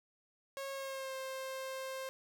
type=tone with pitch glide; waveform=sawtooth; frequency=546 to 528.3 Hz; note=C#5 to C5; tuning=-26 to +17 cents; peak=-36 dBFS; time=0.57-2.09 s; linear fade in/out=0 ms; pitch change=-57 cents; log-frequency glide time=0.71-1.15 s; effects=none